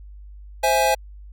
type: chord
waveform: square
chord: C augmented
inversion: none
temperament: equal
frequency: 523.3 / 659.3 / 830.6 Hz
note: C5 / E5 / G#5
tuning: 0 / 0 / 0 cents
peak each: -22 / -23 / -20 dBFS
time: 0.63-0.95 s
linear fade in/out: 10 ms
effects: added 50 Hz sine -38 dBFS peak until 1.32 s